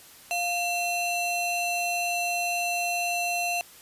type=ring-modulated tone; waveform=square; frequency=1701 Hz; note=G#6; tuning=41 cents sharp; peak=-23 dBFS; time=0.31-3.61 s; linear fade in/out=0 ms; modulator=1000 Hz; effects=white hiss -50 dBFS RMS until 3.81 s + resampled to 32000 Hz